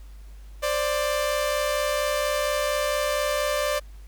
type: tone pair together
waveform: sawtooth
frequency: 525 / 589.3 Hz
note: C5 / D5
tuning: +6 / +6 cents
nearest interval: major second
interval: 200 cents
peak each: -25 / -20 dBFS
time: 0.62-3.8 s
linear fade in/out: 20 ms
effects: added 50 Hz sine -40 dBFS peak until 4.07 s + pink hiss -58 dBFS RMS until 4.07 s